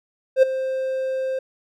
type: tone with ADSR envelope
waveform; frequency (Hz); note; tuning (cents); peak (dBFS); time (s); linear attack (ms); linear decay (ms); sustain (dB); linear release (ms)
triangle; 525; C5; +6; -6; 0.36-1.39; 66; 11; -14; 5
effects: none